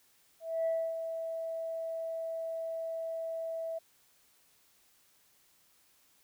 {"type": "tone with ADSR envelope", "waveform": "sine", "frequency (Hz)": 655, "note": "E5", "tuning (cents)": -11, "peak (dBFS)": -26, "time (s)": [0.4, 3.79], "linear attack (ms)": 260, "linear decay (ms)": 280, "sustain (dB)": -8, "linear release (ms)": 12, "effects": ["tanh soft clip ceiling -25 dBFS", "white hiss -67 dBFS RMS until 6.23 s"]}